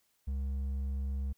sine tone with hard clipping, 68.1 Hz, C#2, 30 cents flat, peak -33 dBFS, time 0.27-1.33 s, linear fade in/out 10 ms, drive 4 dB, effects white hiss -74 dBFS RMS until 1.37 s

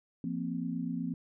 sine chord, F suspended fourth, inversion none, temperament equal with one note detuned, 171.91 / 233.1 / 261.6 Hz, F3 / Bb3 / C4, -27 / 0 / 0 cents, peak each -36 / -37 / -36 dBFS, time 0.24-1.14 s, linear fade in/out 2 ms, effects none

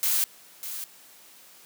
blue noise with echo, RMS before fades -24 dBFS, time 0.03-0.24 s, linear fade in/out 0 ms, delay 600 ms, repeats 1, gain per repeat -11 dB, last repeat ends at 0.84 s, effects white hiss -52 dBFS RMS until 1.65 s + high-pass 150 Hz 12 dB/octave

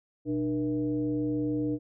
sine tone with frequency modulation, 300.6 Hz, D4, 40 cents sharp, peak -26 dBFS, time 0.25-1.79 s, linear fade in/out 50 ms, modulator 176 Hz, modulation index 0.76, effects none

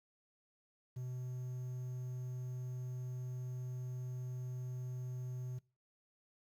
triangle tone with quantisation, 125.9 Hz, B2, 34 cents sharp, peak -38 dBFS, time 0.96-5.59 s, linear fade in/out 10 ms, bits 11, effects noise-tail reverb RT60 0.3 s tail -21 dB re dry

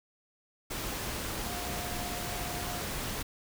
sine tone in noise, 710 Hz, F5, 28 cents sharp, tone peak -42 dBFS, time 1.45-2.82 s, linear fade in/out 10 ms, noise pink, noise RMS -36 dBFS, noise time 0.7-3.23 s, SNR -9 dB, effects none

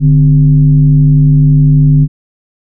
sine tone with frequency modulation, 146.83 Hz, D3, in tune, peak -3 dBFS, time 0-2.08 s, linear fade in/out 50 ms, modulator 112 Hz, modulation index 0.52, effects none

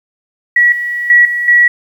sine tone with level steps, 1930 Hz, B6, 40 cents flat, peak -5 / -15 / -3 / -13 / -4 dBFS, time 0.56-1.68 s, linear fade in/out 5 ms, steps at 0.72 / 1.1 / 1.25 / 1.48 s, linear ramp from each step 2 ms, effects 7-bit

